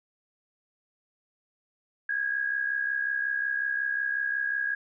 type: tone with amplitude modulation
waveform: sine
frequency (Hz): 1644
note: G#6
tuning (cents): -18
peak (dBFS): -23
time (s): 2.09-4.75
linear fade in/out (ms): 5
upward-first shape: sine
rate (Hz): 65.5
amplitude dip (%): 65
effects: none